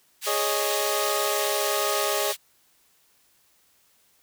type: high-pass noise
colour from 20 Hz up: pink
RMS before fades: -30 dBFS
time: 0.21-2.37 s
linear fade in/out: 50 ms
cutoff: 2700 Hz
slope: 12 dB/octave
type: chord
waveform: 25% pulse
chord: Ab suspended fourth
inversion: none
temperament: equal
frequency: 415.3 / 554.4 / 622.3 Hz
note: Ab4 / Db5 / Eb5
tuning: 0 / 0 / 0 cents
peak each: -25 / -26 / -25 dBFS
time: 0.26-2.33 s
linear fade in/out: 20 ms
effects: white hiss -63 dBFS RMS until 4.22 s